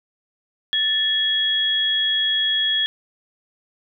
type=tone pair together; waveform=sine; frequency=1760 / 3320 Hz; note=A6 / G#7; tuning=0 / -1 cents; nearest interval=major seventh; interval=1099 cents; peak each=-25 / -18 dBFS; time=0.73-2.86 s; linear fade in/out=0 ms; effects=none